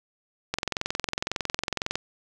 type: click train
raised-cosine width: 0.2 ms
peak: -9 dBFS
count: 32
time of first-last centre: 0.54-1.956 s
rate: 21.9 Hz
effects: none